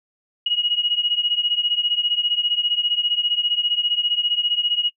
sine beating tone pair, 2890 / 2905 Hz, F#7 / F#7, -41 / -32 cents, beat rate 15 Hz, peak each -20 / -23 dBFS, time 0.46-4.9 s, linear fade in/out 5 ms, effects noise-tail reverb RT60 0.1 s tail -23 dB re dry

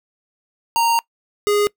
square tone pair in turn, 927 / 412.9 Hz, A#5 / G#4, -10 / -10 cents, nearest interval octave + major second, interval 1400 cents, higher first, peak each -15 dBFS, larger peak neither, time 0.76-0.99 / 1.47-1.67 s, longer first, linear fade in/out 0 ms, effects noise-tail reverb RT60 0.1 s tail -23 dB re dry

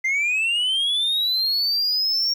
sine linear sweep, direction up, 2060 to 5570 Hz, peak -16 dBFS, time 0.04-2.34 s, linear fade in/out 10 ms, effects tanh soft clip ceiling -18 dBFS + 9-bit

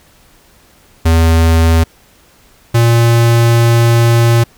square tone pair in turn, 82 / 116.96 Hz, E2 / A#2, -9 / +6 cents, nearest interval tritone, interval 615 cents, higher second, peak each -7 dBFS, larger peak neither, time 1.05-1.84 / 2.74-4.44 s, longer second, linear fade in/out 10 ms, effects pink hiss -47 dBFS RMS until 4.57 s

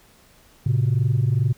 sine tone pair together, 111.39 / 133.8 Hz, A2 / C3, +22 / +39 cents, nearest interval minor third, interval 317 cents, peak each -18 dBFS, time 0.66-1.53 s, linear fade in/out 5 ms, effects tanh soft clip ceiling -13 dBFS + pink hiss -54 dBFS RMS until 1.57 s

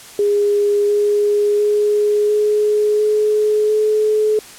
sine tone with pitch steps, 410 / 413.6 / 417.2 / 420.8 / 424.5 / 428.2 Hz, G#4 / G#4 / G#4 / G#4 / G#4 / A4, -22 / -7 / +8 / +23 / +38 / -47 cents, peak -12 dBFS, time 0.19-4.39 s, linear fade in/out 2 ms, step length 700 ms, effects white hiss -38 dBFS RMS until 4.58 s + low-pass 11000 Hz 12 dB/octave

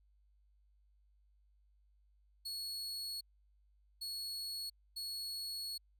40% pulse tone bursts at uneven times, 4359 Hz, C#8, 30 cents flat, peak -39 dBFS, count 3, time 2.45-3.21 / 4.01-4.7 / 4.96-5.78 s, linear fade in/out 10 ms, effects added 50 Hz sine -67 dBFS peak until 5.99 s

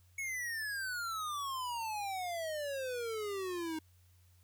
square exponential sweep, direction down, 2217 to 311.1 Hz, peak -37 dBFS, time 0.18-3.79 s, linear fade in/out 5 ms, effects added 90 Hz sine -62 dBFS peak until 4.43 s + white hiss -72 dBFS RMS until 4.43 s

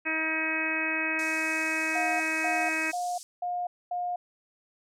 harmonic tone, 317.9 Hz, D#4, 37 cents sharp, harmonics 1 / 2 / 3 / 4 / 5 / 6 / 7 / 8, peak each -35 / -39 / -40 / -41 / -34 / -34 / -35 / -30 dBFS, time 0.05-2.92 s, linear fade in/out 20 ms
pink band-pass noise, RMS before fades -45 dBFS, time 1.19-3.23 s, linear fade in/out 0 ms, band 5300 to 9000 Hz, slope 24 dB/octave
sine tone bursts, 712 Hz, F5, 33 cents sharp, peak -28 dBFS, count 5, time 1.95-4.16 s, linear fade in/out 5 ms, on 250 ms, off 240 ms
effects none

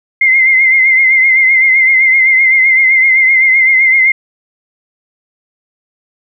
sine tone with vibrato, 2093 Hz, C7, in tune, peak -5 dBFS, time 0.21-4.12 s, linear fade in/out 5 ms, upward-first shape triangle, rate 7.8 Hz, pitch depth 56 cents each way, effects none

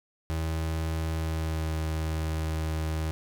35% pulse tone with pitch glide, 80.3 to 79.06 Hz, E2 to D#2, -45 to +28 cents, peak -26 dBFS, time 0.3-3.11 s, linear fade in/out 0 ms, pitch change -27 cents, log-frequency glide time 1.13-1.89 s, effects 10-bit

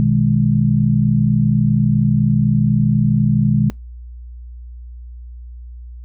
sine chord, G# minor, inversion first, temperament equal, 123.47 / 155.56 / 207.7 Hz, B2 / D#3 / G#3, 0 / 0 / 0 cents, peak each -16 dBFS, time 0-3.7 s, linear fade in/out 0 ms, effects noise-tail reverb RT60 0.2 s tail -25 dB re dry + added 60 Hz sine -31 dBFS peak until 6.04 s

